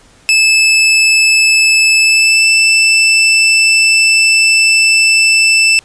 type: tone with pitch glide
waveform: sawtooth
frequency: 2619 to 2648 Hz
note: E7 to E7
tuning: -12 to +7 cents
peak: -3 dBFS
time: 0.29-5.79 s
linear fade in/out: 0 ms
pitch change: +19 cents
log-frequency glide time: 1.97-2.48 s
effects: pink hiss -45 dBFS RMS until 5.84 s + resampled to 22050 Hz